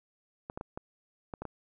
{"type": "clicks", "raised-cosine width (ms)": 1, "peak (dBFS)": -24, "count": 7, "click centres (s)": [0.499, 0.575, 0.611, 0.775, 1.338, 1.42, 1.453], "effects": []}